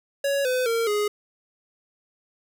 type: tone with pitch steps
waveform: square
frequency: 559 / 506.7 / 459.3 / 416.4 Hz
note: C#5 / B4 / A#4 / G#4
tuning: +14 / +44 / -26 / +5 cents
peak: -22 dBFS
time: 0.24-1.08 s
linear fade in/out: 5 ms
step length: 210 ms
effects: none